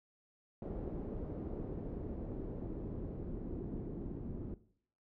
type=noise with low-pass filter sweep; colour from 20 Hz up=pink; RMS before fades=-42 dBFS; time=0.62-4.54 s; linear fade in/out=2 ms; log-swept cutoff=450 to 300 Hz; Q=1.6; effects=noise-tail reverb RT60 0.6 s tail -17 dB re dry